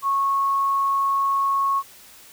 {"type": "tone", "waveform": "sine", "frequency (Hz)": 1100, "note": "C#6", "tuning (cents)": -14, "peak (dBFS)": -18, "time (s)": [0.02, 1.83], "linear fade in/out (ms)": 50, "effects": ["white hiss -47 dBFS RMS until 2.32 s"]}